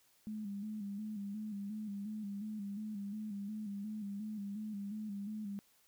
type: tone with vibrato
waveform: sine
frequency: 207.3 Hz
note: G#3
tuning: 3 cents flat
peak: -39 dBFS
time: 0.27-5.59 s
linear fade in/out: 0 ms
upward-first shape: square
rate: 2.8 Hz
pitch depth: 59 cents each way
effects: white hiss -70 dBFS RMS until 5.87 s